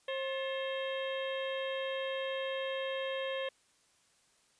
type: harmonic tone with a mistuned harmonic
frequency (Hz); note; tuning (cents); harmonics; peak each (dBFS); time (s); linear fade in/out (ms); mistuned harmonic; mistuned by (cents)
534; C5; +35; 1 / 2 / 3 / 4 / 5 / 6 / 7; -35 / -45 / -44 / -47 / -47 / -44 / -51; 0.08-3.49; 5; 3; +140
effects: white hiss -69 dBFS RMS until 4.59 s + resampled to 22050 Hz